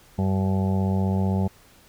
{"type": "harmonic tone", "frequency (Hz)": 95.7, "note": "G2", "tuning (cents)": -41, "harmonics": [1, 2, 4, 5, 6, 7, 8, 9], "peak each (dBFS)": [-23, -23, -34, -37, -39, -38, -39, -37], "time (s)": [0.18, 1.48], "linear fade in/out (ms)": 10, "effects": ["pink hiss -54 dBFS RMS until 1.88 s"]}